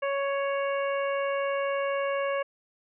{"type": "harmonic tone", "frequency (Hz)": 556, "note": "C#5", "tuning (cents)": 5, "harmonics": [1, 2, 3, 4, 5], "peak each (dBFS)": [-27, -33, -37, -39, -41], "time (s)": [0.02, 2.43], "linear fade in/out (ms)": 10, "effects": []}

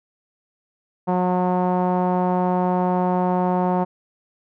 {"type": "tone with low-pass filter", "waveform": "sawtooth", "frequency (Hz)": 181.2, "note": "F#3", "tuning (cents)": -36, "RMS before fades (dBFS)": -20, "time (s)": [1.07, 3.85], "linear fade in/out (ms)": 20, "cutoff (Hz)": 860, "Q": 3.5, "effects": []}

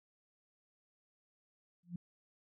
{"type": "tone with exponential growth", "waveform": "sine", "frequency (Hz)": 174.61, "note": "F3", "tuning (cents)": 0, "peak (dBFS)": -35, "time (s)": [1.83, 1.96], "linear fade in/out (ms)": 5, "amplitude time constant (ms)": 27, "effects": []}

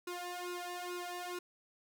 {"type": "tone with flanger", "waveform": "sawtooth", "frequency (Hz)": 355.1, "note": "F4", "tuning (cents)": 29, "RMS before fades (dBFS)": -42, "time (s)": [0.07, 1.39], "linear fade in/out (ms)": 5, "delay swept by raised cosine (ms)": [0.76, 1.75], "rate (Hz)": 2.3, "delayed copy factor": 0.95, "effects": []}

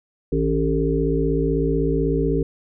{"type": "harmonic tone with a mistuned harmonic", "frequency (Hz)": 56, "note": "A1", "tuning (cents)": 31, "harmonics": [1, 3, 5, 7, 8], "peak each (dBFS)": [-24, -24, -24, -24, -24], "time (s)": [0.32, 2.43], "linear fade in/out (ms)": 5, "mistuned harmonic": 3, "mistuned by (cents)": -110, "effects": []}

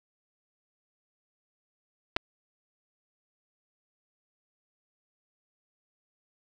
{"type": "clicks", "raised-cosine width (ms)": 0.3, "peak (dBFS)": [-11, -11], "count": 2, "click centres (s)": [2.164, 2.167], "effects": []}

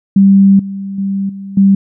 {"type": "tone with level steps", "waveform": "sine", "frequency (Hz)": 196, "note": "G3", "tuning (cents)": 0, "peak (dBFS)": [-3, -19, -13, -23, -4], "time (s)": [0.16, 1.75], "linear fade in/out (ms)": 5, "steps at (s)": [0.59, 0.98, 1.29, 1.57], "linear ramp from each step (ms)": 5, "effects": []}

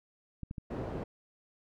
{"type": "clicks", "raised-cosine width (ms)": 5, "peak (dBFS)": -27, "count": 3, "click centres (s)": [0.433, 0.511, 0.582]}
{"type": "low-pass noise", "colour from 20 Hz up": "white", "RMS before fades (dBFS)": -38, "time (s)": [0.7, 1.04], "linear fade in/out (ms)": 10, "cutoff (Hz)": 450, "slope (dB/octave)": 12}
{"effects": []}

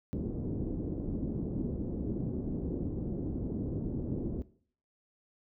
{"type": "low-pass noise", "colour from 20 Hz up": "white", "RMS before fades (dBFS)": -35, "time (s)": [0.13, 4.42], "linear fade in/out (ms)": 0, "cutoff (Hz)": 340, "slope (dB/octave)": 24, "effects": ["noise-tail reverb RT60 0.5 s tail -17 dB re dry"]}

